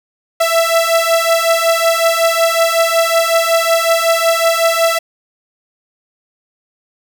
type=beating tone pair; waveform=sawtooth; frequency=661 / 666.4 Hz; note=E5 / E5; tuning=+5 / +19 cents; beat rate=5.4 Hz; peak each=-10 dBFS; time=0.4-4.99 s; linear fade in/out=10 ms; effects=none